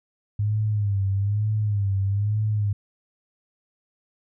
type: tone with vibrato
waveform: sine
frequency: 102.3 Hz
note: G#2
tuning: 26 cents flat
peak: -20 dBFS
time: 0.39-2.73 s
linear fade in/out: 5 ms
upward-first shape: sine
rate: 1.1 Hz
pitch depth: 86 cents each way
effects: none